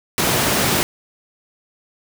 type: high-pass noise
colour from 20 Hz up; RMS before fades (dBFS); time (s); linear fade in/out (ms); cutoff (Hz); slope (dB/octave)
pink; -18; 0.18-0.83; 0; 110; 12
effects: none

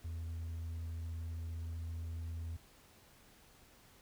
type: tone with hard clipping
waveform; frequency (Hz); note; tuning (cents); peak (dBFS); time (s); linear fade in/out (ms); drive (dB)
triangle; 82.6; E2; +4; -38; 0.04-2.57; 10; 1
effects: pink hiss -63 dBFS RMS until 4.01 s

